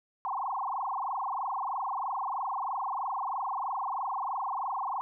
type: tone with frequency modulation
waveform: sine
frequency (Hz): 932.3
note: A#5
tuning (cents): 0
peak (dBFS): -30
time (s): 0.25-5.01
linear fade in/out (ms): 0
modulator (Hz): 23.1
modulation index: 7.7
effects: none